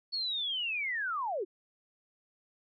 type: linear sweep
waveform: sine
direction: down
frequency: 4435 to 325.8 Hz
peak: -31 dBFS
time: 0.12-1.45 s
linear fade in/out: 20 ms
effects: none